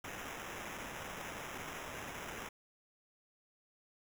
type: noise with sample-and-hold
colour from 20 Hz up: blue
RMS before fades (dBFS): -45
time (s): 0.04-2.49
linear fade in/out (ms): 5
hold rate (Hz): 4410
effects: none